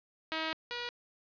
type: tone pair in turn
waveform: 5% pulse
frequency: 318.9 / 482.1 Hz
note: D#4 / B4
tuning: +43 / -42 cents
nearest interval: perfect fifth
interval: 715 cents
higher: second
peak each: -21 / -24 dBFS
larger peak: first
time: 0.32-0.53 / 0.71-0.89 s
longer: first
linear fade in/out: 0 ms
effects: resampled to 11025 Hz + 9-bit